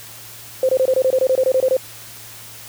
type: tone bursts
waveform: sine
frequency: 520 Hz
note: C5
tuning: 11 cents flat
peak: -12 dBFS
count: 14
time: 0.63-1.768 s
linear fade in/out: 2 ms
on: 59 ms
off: 24 ms
effects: added 113 Hz sine -47 dBFS peak until 2.68 s + white hiss -38 dBFS RMS until 2.68 s